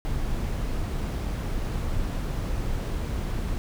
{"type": "noise", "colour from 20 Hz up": "brown", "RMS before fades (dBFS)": -28, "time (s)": [0.05, 3.58], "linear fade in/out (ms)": 0, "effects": []}